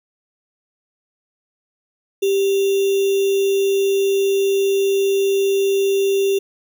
sine tone with sample-and-hold, 392.5 Hz, G4, 2 cents sharp, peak -14 dBFS, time 2.22-6.39 s, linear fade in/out 10 ms, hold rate 3150 Hz, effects none

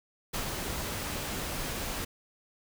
pink noise with ADSR envelope, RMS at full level -32 dBFS, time 0.33-2.05 s, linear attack 15 ms, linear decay 90 ms, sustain -3 dB, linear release 9 ms, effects none

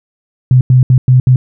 sine tone bursts at uneven times, 127.5 Hz, C3, 44 cents flat, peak -3 dBFS, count 5, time 0.51-0.61 / 0.7-0.83 / 0.9-0.98 / 1.08-1.2 / 1.27-1.36 s, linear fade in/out 2 ms, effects none

